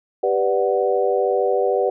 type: chord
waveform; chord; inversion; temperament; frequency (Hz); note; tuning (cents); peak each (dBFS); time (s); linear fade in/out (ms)
sine; G major seventh; none; equal; 392 / 493.9 / 587.3 / 740; G4 / B4 / D5 / F#5; 0 / 0 / 0 / 0; -21 / -20 / -23 / -24; 0.23-1.9; 5
effects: none